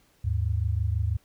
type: tone pair together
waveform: sine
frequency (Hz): 77.78 / 103.83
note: D#2 / G#2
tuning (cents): 0 / 0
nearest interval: perfect fourth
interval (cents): 500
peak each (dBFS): -26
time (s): 0.24-1.17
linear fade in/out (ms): 10
effects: pink hiss -64 dBFS RMS until 1.24 s